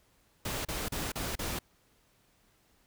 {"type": "noise bursts", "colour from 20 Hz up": "pink", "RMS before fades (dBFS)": -35, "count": 5, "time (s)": [0.45, 1.59], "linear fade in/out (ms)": 5, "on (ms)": 200, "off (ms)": 35, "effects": ["pink hiss -68 dBFS RMS until 2.86 s"]}